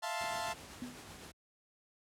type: chord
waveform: sawtooth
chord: F major seventh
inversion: third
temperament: equal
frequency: 659.3 / 698.5 / 880 / 1046.5 Hz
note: E5 / F5 / A5 / C6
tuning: 0 / 0 / 0 / 0 cents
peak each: -39 / -37 / -36 / -40 dBFS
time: 0.02-0.54 s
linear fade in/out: 20 ms
type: noise with tremolo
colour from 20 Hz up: pink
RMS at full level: -49 dBFS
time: 0.2-1.32 s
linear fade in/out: 10 ms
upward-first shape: triangle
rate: 7.9 Hz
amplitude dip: 35%
type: tone with exponential decay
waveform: sine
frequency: 246.9 Hz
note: B3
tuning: in tune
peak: -36 dBFS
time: 0.82-1.06 s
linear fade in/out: 0 ms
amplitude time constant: 52 ms
effects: high-pass 60 Hz 12 dB/octave + low-pass 11000 Hz 12 dB/octave